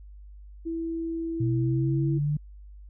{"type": "tone", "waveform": "sine", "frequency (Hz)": 329.6, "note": "E4", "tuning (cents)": 0, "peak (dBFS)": -28, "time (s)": [0.65, 2.19], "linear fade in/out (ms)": 20}
{"type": "linear sweep", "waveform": "sine", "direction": "up", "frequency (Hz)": [120, 150], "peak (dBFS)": -23, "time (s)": [1.4, 2.37], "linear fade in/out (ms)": 5}
{"effects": ["added 50 Hz sine -43 dBFS peak until 2.89 s"]}